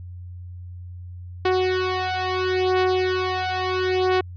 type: beating tone pair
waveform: sawtooth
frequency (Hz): 370 / 370.74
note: F#4 / F#4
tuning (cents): 0 / +3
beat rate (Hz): 0.74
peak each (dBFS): -19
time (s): 1.45-4.21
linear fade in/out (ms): 5
effects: added 89 Hz sine -34 dBFS peak until 4.36 s + resampled to 11025 Hz